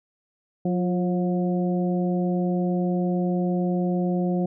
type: harmonic tone with a mistuned harmonic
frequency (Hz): 180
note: F#3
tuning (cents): -47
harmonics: 1 / 2 / 3 / 4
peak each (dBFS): -22 / -28 / -32 / -34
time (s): 0.65-4.46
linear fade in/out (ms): 5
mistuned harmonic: 2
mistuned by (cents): -43
effects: none